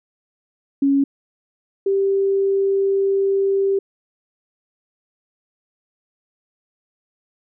sine tone pair in turn, 277.2 / 392 Hz, C#4 / G4, 0 / 0 cents, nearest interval tritone, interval 600 cents, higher second, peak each -13 / -15 dBFS, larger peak first, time 0.82-1.04 / 1.86-3.79 s, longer second, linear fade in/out 5 ms, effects none

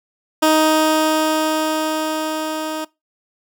15% pulse tone with level ramp, 312.5 Hz, D#4, 8 cents sharp, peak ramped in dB -5 to -17 dBFS, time 0.42-2.85 s, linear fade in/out 10 ms, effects noise-tail reverb RT60 0.2 s tail -21 dB re dry

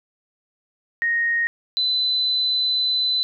sine tone pair in turn, 1864.7 / 4016 Hz, A#6 / B7, 0 / +28 cents, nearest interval octave + minor second, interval 1328 cents, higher second, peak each -18 dBFS, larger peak neither, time 1.02-1.47 / 1.77-3.23 s, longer second, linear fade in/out 0 ms, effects none

